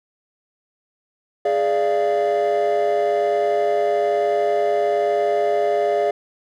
triangle chord, D diminished, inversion second, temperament equal with one note detuned, 415.3 / 587.3 / 688.4 Hz, Ab4 / D5 / F5, 0 / 0 / -25 cents, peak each -18 dBFS, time 1.45-6.11 s, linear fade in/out 5 ms, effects tanh soft clip ceiling -10 dBFS

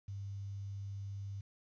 sine tone with quantisation, 99.2 Hz, G2, 21 cents sharp, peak -40 dBFS, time 0.08-1.41 s, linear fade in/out 5 ms, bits 11, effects resampled to 16000 Hz

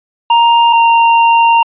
square tone pair in turn, 934 / 925.4 Hz, A#5 / A#5, +3 / -13 cents, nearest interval unison, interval 16 cents, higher first, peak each -6 dBFS, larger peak neither, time 0.3-0.73 / 0.73-1.63 s, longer second, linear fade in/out 5 ms, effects resampled to 8000 Hz

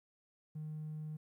triangle tone, 154 Hz, D#3, 17 cents flat, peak -37 dBFS, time 0.55-1.17 s, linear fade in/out 10 ms, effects tanh soft clip ceiling -37 dBFS + 13-bit

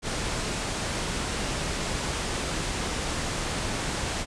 pink low-pass noise, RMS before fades -30 dBFS, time 0.02-4.26 s, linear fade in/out 50 ms, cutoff 9400 Hz, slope 48 dB/octave, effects none

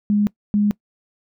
sine tone pair in turn, 206.8 / 206.8 Hz, G#3 / G#3, -7 / -7 cents, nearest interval unison, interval 0 cents, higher neither, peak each -14 dBFS, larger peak neither, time 0.1-0.27 / 0.54-0.71 s, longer neither, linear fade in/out 0 ms, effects noise-tail reverb RT60 0.1 s tail -22 dB re dry

